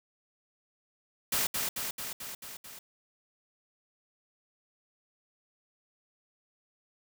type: noise with echo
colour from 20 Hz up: white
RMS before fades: -29 dBFS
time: 1.32-1.47 s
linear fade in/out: 5 ms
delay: 220 ms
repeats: 6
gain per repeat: -3 dB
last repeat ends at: 2.79 s
effects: none